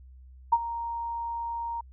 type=tone with ADSR envelope; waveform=sine; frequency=932.3 Hz; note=A#5; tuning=in tune; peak=-15 dBFS; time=0.52-1.81 s; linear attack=10 ms; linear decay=45 ms; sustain=-15 dB; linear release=6 ms; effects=added 64 Hz sine -47 dBFS peak until 1.92 s

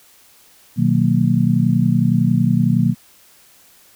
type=chord; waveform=sine; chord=B major seventh; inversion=none; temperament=just; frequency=123.47 / 154.34 / 185.21 / 231.5 Hz; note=B2 / D#3 / F#3 / A#3; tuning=0 / -14 / +2 / -12 cents; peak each=-18 dBFS; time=0.76-2.95 s; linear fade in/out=50 ms; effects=white hiss -50 dBFS RMS until 3.95 s

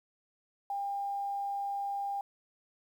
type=tone with quantisation; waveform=sine; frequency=800 Hz; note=G5; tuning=35 cents sharp; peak=-32 dBFS; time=0.7-2.21 s; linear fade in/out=2 ms; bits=10; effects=none

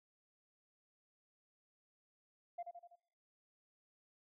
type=tone with echo; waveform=sine; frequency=695 Hz; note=F5; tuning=9 cents flat; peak=-39 dBFS; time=2.58-2.63 s; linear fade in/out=10 ms; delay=82 ms; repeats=4; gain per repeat=-5 dB; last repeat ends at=2.958 s; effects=noise-tail reverb RT60 0.8 s tail -25 dB re dry + tanh soft clip ceiling -38 dBFS

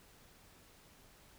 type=silence; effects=pink hiss -62 dBFS RMS until 1.38 s

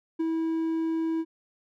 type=tone with ADSR envelope; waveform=triangle; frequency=325 Hz; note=E4; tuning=24 cents flat; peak=-21 dBFS; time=0.19-1.25 s; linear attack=14 ms; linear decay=17 ms; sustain=-2 dB; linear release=48 ms; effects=none

